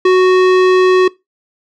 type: tone with tanh clipping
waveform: sine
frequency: 370 Hz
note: F#4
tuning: in tune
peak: -8 dBFS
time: 0.05-1.08 s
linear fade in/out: 5 ms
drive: 18 dB
effects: noise-tail reverb RT60 0.2 s tail -21 dB re dry